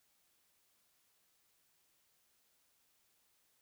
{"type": "silence", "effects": ["white hiss -75 dBFS RMS until 3.61 s"]}